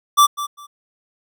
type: tone with echo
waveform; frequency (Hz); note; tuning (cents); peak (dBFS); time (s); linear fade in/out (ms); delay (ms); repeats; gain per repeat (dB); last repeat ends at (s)
square; 1167; D6; -11; -9; 0.17-0.27; 20; 200; 2; -14; 0.67
effects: none